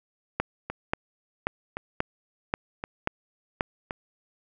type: two click trains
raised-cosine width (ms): 0.5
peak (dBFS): -17 / -9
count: 4 / 7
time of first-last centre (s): 0.7-3.909 / 0.4-3.609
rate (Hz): 0.935 / 1.87
effects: none